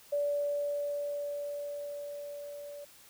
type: tone with level ramp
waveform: sine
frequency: 578 Hz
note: D5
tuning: 28 cents flat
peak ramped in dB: -27 to -42 dBFS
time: 0.12-2.85 s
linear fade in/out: 10 ms
effects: white hiss -57 dBFS RMS until 3.09 s